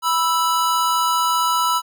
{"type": "tone pair together", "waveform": "square", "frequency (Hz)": [983.5, 1318.5], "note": ["B5", "E6"], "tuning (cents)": [-7, 0], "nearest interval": "perfect fourth", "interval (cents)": 507, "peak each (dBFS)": -20, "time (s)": [0.02, 1.82], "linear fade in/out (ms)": 50, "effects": []}